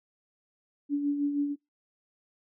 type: tone with tremolo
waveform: sine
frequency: 287.3 Hz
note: D4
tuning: 38 cents flat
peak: -23 dBFS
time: 0.89-1.56 s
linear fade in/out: 50 ms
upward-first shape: sine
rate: 6.3 Hz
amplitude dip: 50%
effects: noise-tail reverb RT60 0.2 s tail -23 dB re dry